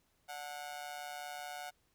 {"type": "tone with amplitude modulation", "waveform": "sawtooth", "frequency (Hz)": 732, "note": "F#5", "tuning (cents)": -19, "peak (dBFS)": -35, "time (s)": [0.28, 1.71], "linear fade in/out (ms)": 20, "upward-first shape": "sine", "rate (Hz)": 145, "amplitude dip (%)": 80, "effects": ["pink hiss -75 dBFS RMS until 1.94 s"]}